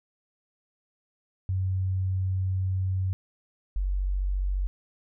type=tone pair in turn; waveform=sine; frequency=94 / 47.22 Hz; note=F#2 / F#1; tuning=+28 / +36 cents; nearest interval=octave; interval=1192 cents; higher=first; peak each=-24 dBFS; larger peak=neither; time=1.49-3.13 / 3.76-4.67 s; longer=first; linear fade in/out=0 ms; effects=none